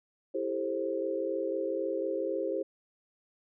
sine chord, A minor seventh, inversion second, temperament just, 330 / 396 / 440 / 528 Hz, E4 / G4 / A4 / C5, +2 / +18 / 0 / +16 cents, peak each -36 / -34 / -39 / -33 dBFS, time 0.34-2.63 s, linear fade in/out 10 ms, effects none

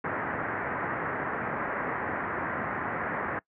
white low-pass noise, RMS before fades -32 dBFS, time 0.04-3.39 s, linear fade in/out 2 ms, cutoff 1900 Hz, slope 48 dB/octave, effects noise-tail reverb RT60 0.1 s tail -23 dB re dry + high-pass 100 Hz 12 dB/octave

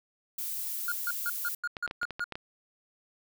violet noise, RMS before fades -35 dBFS, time 0.38-1.55 s, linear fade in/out 5 ms
triangle tone bursts, 1428 Hz, F6, 38 cents sharp, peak -27 dBFS, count 8, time 0.88-2.242 s, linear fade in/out 2 ms, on 39 ms, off 150 ms
clicks, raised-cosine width 0.3 ms, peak -21 dBFS, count 8, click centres 1.768 / 1.877 / 1.911 / 2.031 / 2.107 / 2.195 / 2.323 / 2.355 s
effects none

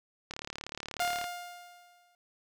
click train, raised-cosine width 0.2 ms, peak -21 dBFS, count 35, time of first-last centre 0.31-1.242 s, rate 36.5 Hz
sawtooth tone with exponential decay, 706 Hz, F5, 19 cents sharp, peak -23 dBFS, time 1-2.15 s, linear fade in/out 1 ms, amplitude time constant 250 ms
effects none

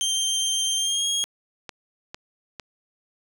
25% pulse tone with pitch glide, 3154 to 3275 Hz, G7 to G#7, +10 to -25 cents, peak -18 dBFS, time 0.01-1.24 s, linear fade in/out 0 ms, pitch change +65 cents, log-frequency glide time 0.76-1.06 s
click train, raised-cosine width 0.2 ms, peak -18 dBFS, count 4, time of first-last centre 1.24-2.597 s, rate 2.21 Hz
effects none

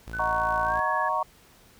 sawtooth tone, 56.1 Hz, A1, 34 cents sharp, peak -33 dBFS, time 0.07-0.8 s, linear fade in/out 5 ms
sine tone with pitch glide, 1500 to 1683.7 Hz, F#6 to G#6, +23 to +23 cents, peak -30 dBFS, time 0.13-1.09 s, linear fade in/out 10 ms, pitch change +200 cents, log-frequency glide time 0.64-0.8 s
sine chord, D# minor seventh, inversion none, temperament equal, 622.3 / 740 / 932.3 / 1108.7 Hz, D#5 / F#5 / A#5 / C#6, 0 / 0 / 0 / 0 cents, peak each -32 / -31 / -28 / -27 dBFS, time 0.19-1.23 s, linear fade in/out 5 ms
effects pink hiss -56 dBFS RMS until 1.79 s

